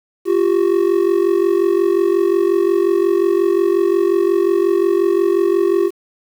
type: ring-modulated tone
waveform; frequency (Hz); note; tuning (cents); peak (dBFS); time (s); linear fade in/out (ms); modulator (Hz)
triangle; 370.3; F#4; +1; -7; 0.25-5.91; 50; 22.8
effects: 7-bit